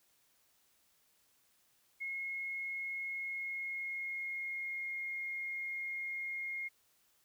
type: tone with pitch glide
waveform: sine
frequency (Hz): 2164 to 2140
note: C#7 to C7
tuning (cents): -42 to +38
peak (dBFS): -37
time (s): 2-6.69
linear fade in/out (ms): 20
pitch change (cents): -20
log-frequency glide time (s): 3.09-4.96
effects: white hiss -72 dBFS RMS until 7.24 s